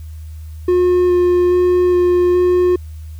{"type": "tone with vibrato", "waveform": "triangle", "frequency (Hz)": 357.8, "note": "F4", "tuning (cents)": 42, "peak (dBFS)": -8, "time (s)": [0.68, 2.76], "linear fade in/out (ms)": 5, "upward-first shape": "square", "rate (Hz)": 1.2, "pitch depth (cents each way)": 8, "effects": ["added 78 Hz sine -28 dBFS peak until 3.19 s", "white hiss -52 dBFS RMS until 3.19 s"]}